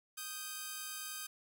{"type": "tone pair together", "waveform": "5% pulse", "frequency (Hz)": [1244.5, 1568], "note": ["D#6", "G6"], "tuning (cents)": [0, 0], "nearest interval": "major third", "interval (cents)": 400, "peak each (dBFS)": [-33, -33], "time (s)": [0.17, 1.27], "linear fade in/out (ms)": 10, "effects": []}